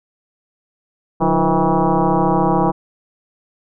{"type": "tone with frequency modulation", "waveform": "sine", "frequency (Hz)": 311.1, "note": "D#4", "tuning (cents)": 0, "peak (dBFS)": -12, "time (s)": [1.2, 2.72], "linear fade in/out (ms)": 20, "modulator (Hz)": 164, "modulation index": 4.5, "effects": []}